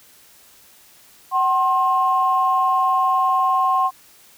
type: tone pair together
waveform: sine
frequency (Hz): 754.7 / 1065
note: F#5 / C6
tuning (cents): +34 / +30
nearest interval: tritone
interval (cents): 596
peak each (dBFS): -19 / -16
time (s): 1.31-3.91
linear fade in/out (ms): 50
effects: tanh soft clip ceiling -7 dBFS + white hiss -50 dBFS RMS until 4.37 s